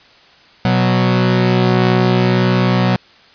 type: tone pair together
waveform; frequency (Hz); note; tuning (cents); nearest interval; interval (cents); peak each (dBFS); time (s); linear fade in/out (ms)
sawtooth; 123.47 / 185; B2 / F#3; 0 / 0; perfect fifth; 700; -10; 0.65-2.96; 0
effects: white hiss -46 dBFS RMS until 3.34 s + resampled to 11025 Hz